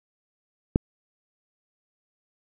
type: click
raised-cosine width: 3 ms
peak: -5 dBFS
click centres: 0.759 s
effects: none